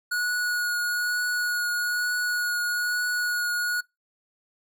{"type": "tone with vibrato", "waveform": "square", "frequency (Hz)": 1455, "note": "F#6", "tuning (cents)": -29, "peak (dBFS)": -25, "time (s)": [0.11, 3.81], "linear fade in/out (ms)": 10, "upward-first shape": "triangle", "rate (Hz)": 1.1, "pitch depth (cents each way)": 15, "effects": ["noise-tail reverb RT60 0.2 s tail -23 dB re dry"]}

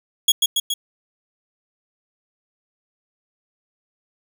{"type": "tone with echo", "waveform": "sawtooth", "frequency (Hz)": 3329, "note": "G#7", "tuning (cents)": 3, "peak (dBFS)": -8, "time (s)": [0.28, 0.32], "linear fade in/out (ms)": 5, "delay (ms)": 140, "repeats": 3, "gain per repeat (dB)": -3, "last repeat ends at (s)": 0.74, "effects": []}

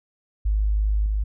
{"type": "tone with level steps", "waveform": "sine", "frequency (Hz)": 51.91, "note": "G#1", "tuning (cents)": 0, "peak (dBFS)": [-18, -20], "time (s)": [0.45, 1.24], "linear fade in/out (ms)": 10, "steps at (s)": 1.06, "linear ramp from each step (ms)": 2, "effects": []}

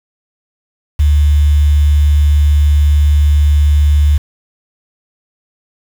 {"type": "tone with quantisation", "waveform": "sine", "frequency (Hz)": 73.42, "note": "D2", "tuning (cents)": 0, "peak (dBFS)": -6, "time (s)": [0.99, 4.18], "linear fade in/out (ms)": 10, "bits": 5, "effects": []}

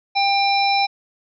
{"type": "harmonic tone with a mistuned harmonic", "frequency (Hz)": 795, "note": "G5", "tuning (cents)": 24, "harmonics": [1, 3, 5, 7], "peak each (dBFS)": [-17, -22, -24, -25], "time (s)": [0.15, 0.87], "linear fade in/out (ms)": 20, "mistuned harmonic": 7, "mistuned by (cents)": -88, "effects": []}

